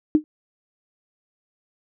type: tone with exponential decay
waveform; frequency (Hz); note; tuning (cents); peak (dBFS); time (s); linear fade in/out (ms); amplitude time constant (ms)
sine; 305.7; D#4; -30; -8; 0.15-0.24; 0; 18
effects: none